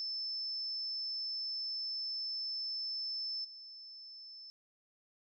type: tone with level steps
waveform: sine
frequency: 5274 Hz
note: E8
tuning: in tune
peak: -36 / -48 dBFS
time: 0-4.5 s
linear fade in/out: 0 ms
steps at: 3.44 s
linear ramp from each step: 10 ms
effects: none